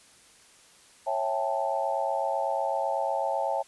sine chord, A dominant seventh, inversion first, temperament just, 550 / 660 / 792 / 880 Hz, C#5 / E5 / G5 / A5, -14 / +2 / +18 / 0 cents, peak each -31 dBFS, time 1.06-3.63 s, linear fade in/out 20 ms, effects white hiss -56 dBFS RMS until 3.67 s + resampled to 24000 Hz

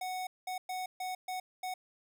square tone bursts at uneven times, 740 Hz, F#5, in tune, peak -36 dBFS, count 6, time 0.01-0.27 / 0.47-0.58 / 0.69-0.86 / 1-1.15 / 1.28-1.4 / 1.63-1.74 s, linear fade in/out 5 ms, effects none

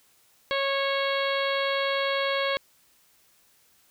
harmonic tone, 550 Hz, C#5, 14 cents flat, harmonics 1 / 2 / 3 / 4 / 5 / 6 / 7 / 8, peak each -27 / -31 / -33 / -32 / -38 / -34 / -37 / -39 dBFS, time 0.51-2.57 s, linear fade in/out 0 ms, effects white hiss -62 dBFS RMS until 3.9 s

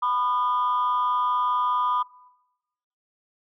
sine tone pair together, 994.3 / 1219 Hz, B5 / D#6, +11 / -36 cents, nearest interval major third, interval 353 cents, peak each -22 / -23 dBFS, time 0.02-2.03 s, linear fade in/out 10 ms, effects noise-tail reverb RT60 1.0 s tail -22 dB re dry + tanh soft clip ceiling -16 dBFS

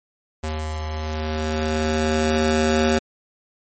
15% pulse ring-modulated tone, 155.8 Hz, D#3, 3 cents sharp, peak -9 dBFS, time 0.43-2.99 s, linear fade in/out 10 ms, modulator 77.8 Hz, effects MP3 32 kbps

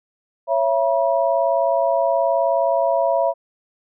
sine tone cluster, 551 / 670 / 964 Hz, C#5 / E5 / B5, -11 / +28 / -42 cents, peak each -20 / -18 / -23 dBFS, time 0.47-3.34 s, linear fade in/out 50 ms, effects none

